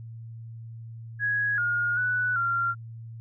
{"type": "tone with pitch steps", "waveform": "sine", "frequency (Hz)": [1664, 1427, 1483, 1382], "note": ["G#6", "F6", "F#6", "F6"], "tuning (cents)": [3, 37, 4, -19], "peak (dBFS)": -23, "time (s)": [1.19, 2.75], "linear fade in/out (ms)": 50, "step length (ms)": 390, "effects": ["added 114 Hz sine -38 dBFS peak until 3.2 s"]}